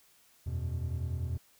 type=chord; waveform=triangle; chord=E suspended second; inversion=none; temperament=just; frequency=82.41 / 92.71 / 123.61 Hz; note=E2 / F#2 / B2; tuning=0 / +4 / +2 cents; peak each=-32 / -37 / -35 dBFS; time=0.46-1.38 s; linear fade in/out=10 ms; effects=white hiss -64 dBFS RMS until 1.59 s